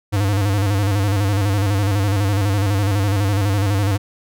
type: tone with vibrato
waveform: square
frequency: 100 Hz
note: G2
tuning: 35 cents sharp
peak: -16 dBFS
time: 0.12-3.98 s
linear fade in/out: 20 ms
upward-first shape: square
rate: 12 Hz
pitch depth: 65 cents each way
effects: none